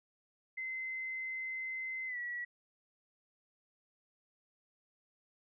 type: tone with pitch glide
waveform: sine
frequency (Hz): 2060 to 1933.2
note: C7 to B6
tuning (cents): -28 to -38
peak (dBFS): -37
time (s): 0.57-2.45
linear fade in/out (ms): 10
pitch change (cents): -110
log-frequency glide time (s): 2.07-2.18
effects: none